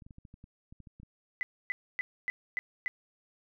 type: clicks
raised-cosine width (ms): 5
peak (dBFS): -38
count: 12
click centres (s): 0.022 / 0.065 / 0.108 / 0.184 / 0.252 / 0.341 / 0.441 / 0.725 / 0.803 / 0.872 / 1 / 1.032
type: tone bursts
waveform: sine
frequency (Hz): 2005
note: B6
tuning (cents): +26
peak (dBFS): -29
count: 6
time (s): 1.41-2.88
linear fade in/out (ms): 0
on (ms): 20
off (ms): 270
effects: none